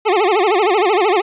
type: tone with vibrato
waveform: 25% pulse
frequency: 394 Hz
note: G4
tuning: 9 cents sharp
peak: -8 dBFS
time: 0.05-1.22 s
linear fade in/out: 20 ms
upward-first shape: sine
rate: 13 Hz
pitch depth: 200 cents each way
effects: resampled to 8000 Hz + 8-bit